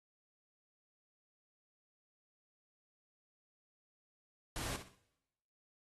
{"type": "noise with echo", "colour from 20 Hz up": "pink", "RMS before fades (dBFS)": -41, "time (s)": [4.56, 4.76], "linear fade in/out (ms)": 0, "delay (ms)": 63, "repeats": 3, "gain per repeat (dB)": -10, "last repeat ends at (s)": 4.949, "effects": ["noise-tail reverb RT60 0.9 s tail -20 dB re dry", "AAC 32 kbps"]}